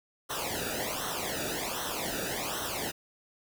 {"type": "noise with flanger", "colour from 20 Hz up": "pink", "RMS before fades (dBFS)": -34, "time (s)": [0.29, 2.92], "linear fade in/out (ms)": 20, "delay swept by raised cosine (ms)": [0.42, 0.96], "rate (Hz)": 1.3, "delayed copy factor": -0.85, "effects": []}